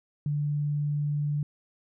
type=tone; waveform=sine; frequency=146.83 Hz; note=D3; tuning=in tune; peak=-25 dBFS; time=0.26-1.43 s; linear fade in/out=2 ms; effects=none